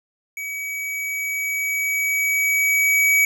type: tone with level ramp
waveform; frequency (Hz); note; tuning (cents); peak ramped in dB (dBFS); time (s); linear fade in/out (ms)
square; 2272; C#7; +42; -28 to -14; 0.37-3.25; 2
effects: none